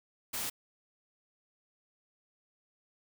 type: noise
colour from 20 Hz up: white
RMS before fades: -36 dBFS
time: 0.33-0.5 s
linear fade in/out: 10 ms
effects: none